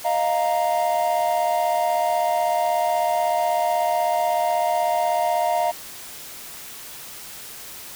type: chord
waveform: triangle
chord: Eb suspended second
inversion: none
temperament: equal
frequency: 622.3 / 698.5 / 932.3 Hz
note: Eb5 / F5 / Bb5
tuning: 0 / 0 / 0 cents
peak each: -23 / -19 / -23 dBFS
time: 0.04-5.72 s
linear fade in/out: 20 ms
effects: white hiss -38 dBFS RMS until 7.95 s

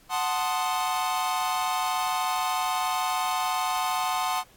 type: chord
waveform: 45% pulse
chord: F# diminished seventh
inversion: none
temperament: equal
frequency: 740 / 880 / 1046.5 / 1244.5 Hz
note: F#5 / A5 / C6 / Eb6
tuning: 0 / 0 / 0 / 0 cents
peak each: -29 / -31 / -30 / -33 dBFS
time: 0.09-4.44 s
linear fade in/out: 50 ms
effects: pink hiss -57 dBFS RMS until 4.56 s + AAC 64 kbps

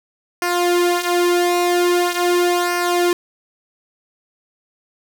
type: tone with flanger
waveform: sawtooth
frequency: 352.1 Hz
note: F4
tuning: 14 cents sharp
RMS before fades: -17 dBFS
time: 0.42-3.13 s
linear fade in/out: 2 ms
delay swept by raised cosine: 0.27 to 5.07 ms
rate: 0.43 Hz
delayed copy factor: -0.7
effects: none

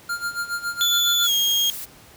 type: tone with tremolo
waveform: square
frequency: 1400 Hz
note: F6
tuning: 4 cents sharp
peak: -23 dBFS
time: 0.09-1.27 s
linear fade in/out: 5 ms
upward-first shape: sine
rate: 7.2 Hz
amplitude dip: 80%
type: tone with pitch glide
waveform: 35% pulse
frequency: 3463 to 3250 Hz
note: A7 to G#7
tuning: -28 to -38 cents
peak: -16 dBFS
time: 0.81-1.7 s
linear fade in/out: 0 ms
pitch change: -110 cents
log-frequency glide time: 1.24-1.32 s
type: noise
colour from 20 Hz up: blue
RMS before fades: -33 dBFS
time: 1.22-1.86 s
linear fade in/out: 20 ms
effects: pink hiss -48 dBFS RMS until 2.16 s + high-pass 60 Hz 12 dB/octave

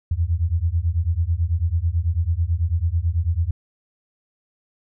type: beating tone pair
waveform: sine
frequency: 79.9 / 89 Hz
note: D#2 / F2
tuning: +47 / +33 cents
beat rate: 9.1 Hz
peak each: -21 dBFS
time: 0.11-3.51 s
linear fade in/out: 5 ms
effects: none

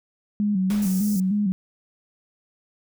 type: tone with vibrato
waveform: sine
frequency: 197.1 Hz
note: G3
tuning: 10 cents sharp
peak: -19 dBFS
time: 0.4-1.52 s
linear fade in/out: 0 ms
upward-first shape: square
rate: 3.3 Hz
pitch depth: 86 cents each way
type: noise with exponential decay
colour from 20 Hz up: pink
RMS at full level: -34 dBFS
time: 0.7-1.44 s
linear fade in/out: 1 ms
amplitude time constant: 160 ms
type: band-stop noise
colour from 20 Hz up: white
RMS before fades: -35 dBFS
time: 0.82-1.2 s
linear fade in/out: 2 ms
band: 520 to 5100 Hz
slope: 48 dB/octave
effects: none

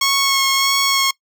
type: tone with vibrato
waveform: 10% pulse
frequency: 1095 Hz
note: C#6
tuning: 22 cents flat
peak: -6 dBFS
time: 0.01-1.11 s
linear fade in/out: 5 ms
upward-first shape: sine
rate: 1.6 Hz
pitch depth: 16 cents each way
effects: noise-tail reverb RT60 0.1 s tail -22 dB re dry

